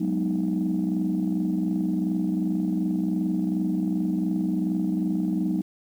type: chord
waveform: sine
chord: G# minor seventh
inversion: third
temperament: equal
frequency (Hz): 185 / 207.7 / 246.9 / 311.1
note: F#3 / G#3 / B3 / D#4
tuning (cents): 0 / 0 / 0 / 0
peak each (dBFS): -25 / -29 / -30 / -26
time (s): 0-5.62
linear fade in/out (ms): 10
effects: tanh soft clip ceiling -16 dBFS + 9-bit